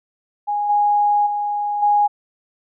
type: tone with level steps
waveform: sine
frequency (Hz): 826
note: G#5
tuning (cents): -10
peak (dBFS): -18 / -13 / -19 / -12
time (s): 0.47-2.08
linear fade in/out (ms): 20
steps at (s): 0.69 / 1.26 / 1.82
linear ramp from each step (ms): 10
effects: none